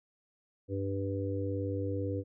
harmonic tone, 98 Hz, G2, in tune, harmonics 1 / 3 / 4 / 5, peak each -34 / -37 / -41 / -37 dBFS, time 0.68-2.24 s, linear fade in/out 50 ms, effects none

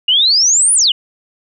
sine exponential two-way sweep, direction up then down, 2813 to 10110 to 2813 Hz, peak -8 dBFS, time 0.08-0.92 s, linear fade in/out 5 ms, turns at 0.74 s, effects none

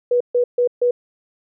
sine tone bursts, 488 Hz, B4, 21 cents flat, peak -13 dBFS, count 4, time 0.11-0.91 s, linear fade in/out 5 ms, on 95 ms, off 140 ms, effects none

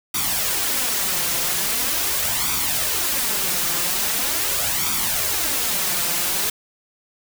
white noise with flanger, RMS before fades -22 dBFS, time 0.14-6.5 s, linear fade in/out 5 ms, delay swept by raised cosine 0.85 to 5.85 ms, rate 0.42 Hz, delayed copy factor +0.6, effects none

